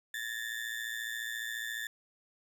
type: ring-modulated tone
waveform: 35% pulse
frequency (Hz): 1769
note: A6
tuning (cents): +9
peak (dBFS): -31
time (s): 0.14-1.87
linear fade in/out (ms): 2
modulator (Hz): 57.2
effects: none